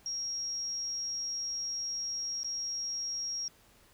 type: tone with dropouts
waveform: sine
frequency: 5600 Hz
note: F8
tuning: 4 cents sharp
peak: -33 dBFS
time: 0.06-3.48 s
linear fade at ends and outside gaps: 1 ms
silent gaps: 2.433-2.445 s
effects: pink hiss -62 dBFS RMS until 3.93 s